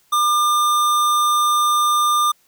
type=tone; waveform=square; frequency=1200 Hz; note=D6; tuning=37 cents sharp; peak=-15 dBFS; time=0.12-2.32 s; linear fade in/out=10 ms; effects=white hiss -59 dBFS RMS until 2.47 s